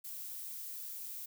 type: noise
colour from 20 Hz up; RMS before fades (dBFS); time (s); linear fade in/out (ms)
violet; -44; 0.04-1.26; 10
effects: none